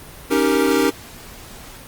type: chord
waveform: square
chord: Eb dominant seventh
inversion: third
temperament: equal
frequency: 277.2 / 311.1 / 392 / 466.2 Hz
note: Db4 / Eb4 / G4 / Bb4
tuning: 0 / 0 / 0 / 0 cents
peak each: -21 dBFS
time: 0.3-0.91 s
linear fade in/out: 20 ms
effects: pink hiss -39 dBFS RMS until 1.87 s + Opus 32 kbps